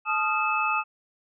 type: tone cluster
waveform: sine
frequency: 864 / 1240 / 1380 / 2605 Hz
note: A5 / D#6 / F6 / E7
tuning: -32 / -6 / -21 / -21 cents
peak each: -29 / -26 / -32 / -27 dBFS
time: 0.05-0.84 s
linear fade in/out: 50 ms
effects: none